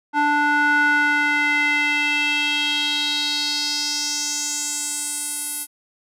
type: tone with band-pass filter sweep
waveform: square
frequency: 293.7 Hz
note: D4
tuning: in tune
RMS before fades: -21 dBFS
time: 0.13-5.67 s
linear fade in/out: 50 ms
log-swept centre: 1100 to 11000 Hz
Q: 3.6
effects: none